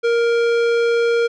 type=tone with tanh clipping; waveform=sine; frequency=467.8 Hz; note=A#4; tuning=6 cents sharp; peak=-16 dBFS; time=0.03-1.28 s; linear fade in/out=20 ms; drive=16 dB; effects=none